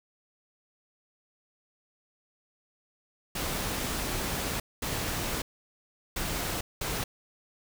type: noise bursts at uneven times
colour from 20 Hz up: pink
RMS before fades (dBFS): -32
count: 4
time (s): 3.35-4.6 / 4.82-5.42 / 6.16-6.61 / 6.81-7.04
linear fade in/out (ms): 5
effects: none